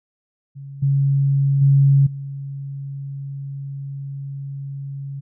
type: tone with level steps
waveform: sine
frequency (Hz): 138.59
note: C#3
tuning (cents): 0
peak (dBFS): -32 / -14 / -10 / -27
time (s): 0.55-5.21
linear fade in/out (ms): 20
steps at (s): 0.82 / 1.61 / 2.06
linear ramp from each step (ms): 10
effects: none